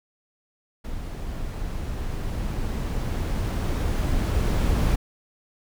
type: noise with level ramp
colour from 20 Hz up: brown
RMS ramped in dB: -33 to -20 dBFS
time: 0.84-4.96 s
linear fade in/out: 10 ms
effects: none